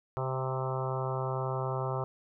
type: harmonic tone with a mistuned harmonic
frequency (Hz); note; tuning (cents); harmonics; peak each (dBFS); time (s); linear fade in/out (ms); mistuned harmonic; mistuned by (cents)
130.81; C3; 0; 1 / 3 / 4 / 5 / 6 / 7 / 8 / 9 / 10; -33 / -38 / -39 / -40 / -41 / -41 / -42 / -43 / -43; 0.17-2.04; 0; 6; +15
effects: none